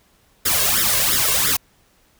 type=noise with flanger; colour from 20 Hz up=white; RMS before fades=-18 dBFS; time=0.45-1.57 s; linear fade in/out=10 ms; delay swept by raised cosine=0.56 to 1.86 ms; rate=2.9 Hz; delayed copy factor=+0.9; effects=pink hiss -58 dBFS RMS until 2.19 s